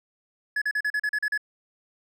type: tone bursts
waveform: triangle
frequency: 1700 Hz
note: G#6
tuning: 40 cents sharp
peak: -21 dBFS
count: 9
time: 0.56-1.377 s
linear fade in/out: 5 ms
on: 57 ms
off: 38 ms
effects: none